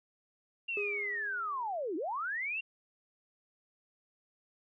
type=linear two-way sweep; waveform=sine; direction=down then up; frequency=2794 to 293.7 to 2794 Hz; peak=-33 dBFS; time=0.68-2.61 s; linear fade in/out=10 ms; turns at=1.96 s
type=tone with exponential decay; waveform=triangle; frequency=409.2 Hz; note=G#4; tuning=26 cents flat; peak=-31 dBFS; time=0.77-1.88 s; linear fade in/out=2 ms; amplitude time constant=240 ms
effects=none